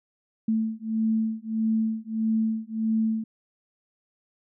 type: beating tone pair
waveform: sine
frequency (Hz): 220.6 / 222.2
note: A3 / A3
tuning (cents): +5 / +17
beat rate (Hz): 1.6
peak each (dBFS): -26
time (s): 0.48-3.24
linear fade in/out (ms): 5
effects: none